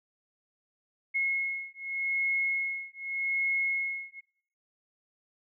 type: beating tone pair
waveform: sine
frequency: 2169 / 2169.84 Hz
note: C#7 / C#7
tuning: -38 / -38 cents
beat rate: 0.84 Hz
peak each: -31 dBFS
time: 1.14-4.21 s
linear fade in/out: 20 ms
effects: noise-tail reverb RT60 0.8 s tail -25 dB re dry